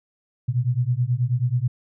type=beating tone pair; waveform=sine; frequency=118.8 / 128.1 Hz; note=A#2 / C3; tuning=+33 / -36 cents; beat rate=9.3 Hz; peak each=-22 dBFS; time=0.48-1.68 s; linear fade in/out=10 ms; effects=none